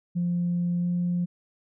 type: tone with pitch glide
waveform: sine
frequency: 174.61 to 175.93 Hz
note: F3 to F3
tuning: 0 to +13 cents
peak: -22 dBFS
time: 0.15-1.26 s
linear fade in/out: 20 ms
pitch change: +13 cents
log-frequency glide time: 0.8-0.86 s
effects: tanh soft clip ceiling -19 dBFS